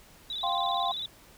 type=tone with vibrato; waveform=sine; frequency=3673 Hz; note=A#7; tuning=26 cents flat; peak=-32 dBFS; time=0.3-1.06 s; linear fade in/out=2 ms; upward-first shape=square; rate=18 Hz; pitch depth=79 cents each way
type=chord; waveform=sine; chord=F suspended second; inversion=none; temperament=equal; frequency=698.5 / 784 / 1046.5 Hz; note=F5 / G5 / C6; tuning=0 / 0 / 0 cents; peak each=-31 dBFS; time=0.43-0.92 s; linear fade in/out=5 ms
effects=pink hiss -55 dBFS RMS until 1.37 s